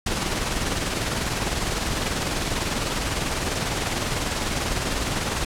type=noise with tremolo; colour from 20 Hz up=pink; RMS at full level=-23 dBFS; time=0.06-5.45 s; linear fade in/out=5 ms; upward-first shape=triangle; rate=20 Hz; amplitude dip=50%; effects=low-pass 9000 Hz 12 dB/octave